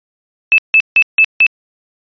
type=tone bursts; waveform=sine; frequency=2622 Hz; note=E7; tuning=10 cents flat; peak=-3 dBFS; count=5; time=0.52-1.465 s; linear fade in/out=0 ms; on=61 ms; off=160 ms; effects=tanh soft clip ceiling -2 dBFS + resampled to 11025 Hz